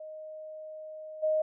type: tone with level steps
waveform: sine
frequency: 622.3 Hz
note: D#5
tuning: in tune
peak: -40 / -24 dBFS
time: 0-1.42 s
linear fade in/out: 5 ms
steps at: 1.22 s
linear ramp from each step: 20 ms
effects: none